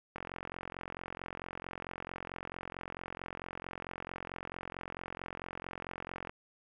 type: click train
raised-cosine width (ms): 0.5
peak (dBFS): -25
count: 274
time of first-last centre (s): 0.16-6.295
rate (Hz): 44.5
effects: none